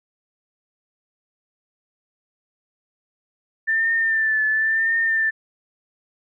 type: tone with vibrato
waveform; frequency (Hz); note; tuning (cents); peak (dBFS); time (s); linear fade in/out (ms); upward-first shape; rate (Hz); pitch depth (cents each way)
sine; 1779; A6; +19; -17; 3.67-5.31; 20; triangle; 0.96; 48
effects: none